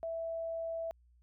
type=tone; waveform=sine; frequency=659.3 Hz; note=E5; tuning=in tune; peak=-35 dBFS; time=0.03-0.91 s; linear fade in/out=0 ms; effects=added 60 Hz sine -62 dBFS peak until 1.22 s